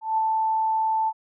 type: tone with ADSR envelope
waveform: sine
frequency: 882 Hz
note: A5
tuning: 4 cents sharp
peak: -18 dBFS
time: 0.01-1.13 s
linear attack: 170 ms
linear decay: 8 ms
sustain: -2 dB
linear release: 51 ms
effects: none